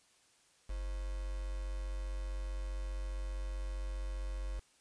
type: tone with quantisation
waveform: sine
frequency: 47.62 Hz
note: G1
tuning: 49 cents flat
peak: -36 dBFS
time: 0.69-4.6 s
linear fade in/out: 10 ms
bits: 8
effects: white hiss -68 dBFS RMS until 4.8 s + resampled to 22050 Hz